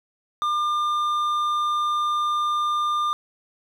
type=tone with hard clipping; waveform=sine; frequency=1200 Hz; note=D6; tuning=37 cents sharp; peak=-22 dBFS; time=0.42-3.13 s; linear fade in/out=0 ms; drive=6 dB; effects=none